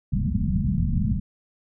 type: low-pass noise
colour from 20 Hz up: white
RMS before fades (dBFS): -23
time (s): 0.12-1.2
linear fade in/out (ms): 10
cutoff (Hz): 230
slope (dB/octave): 96
effects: none